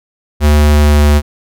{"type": "tone with pitch glide", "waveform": "square", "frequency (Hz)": [74.4, 73.59], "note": ["D2", "D2"], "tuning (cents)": [23, 4], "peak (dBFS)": -6, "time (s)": [0.4, 1.22], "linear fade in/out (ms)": 50, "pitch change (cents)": -19, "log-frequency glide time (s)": [0.66, 1.1], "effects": []}